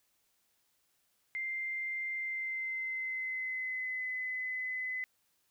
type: tone with pitch glide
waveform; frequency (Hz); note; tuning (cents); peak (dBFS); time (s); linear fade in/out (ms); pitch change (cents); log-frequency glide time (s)
sine; 2093 to 2021; C7 to B6; 0 to +39; -34; 1.35-5.04; 0; -61; 2.13-4.06
effects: white hiss -75 dBFS RMS until 5.5 s